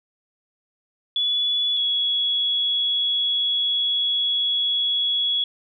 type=tone pair in turn; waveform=sine; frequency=3418 / 3359 Hz; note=G#7 / G#7; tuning=+49 / +19 cents; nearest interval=unison; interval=30 cents; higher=first; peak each=-19 dBFS; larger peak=neither; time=1.16-1.77 / 1.77-5.44 s; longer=second; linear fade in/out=2 ms; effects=none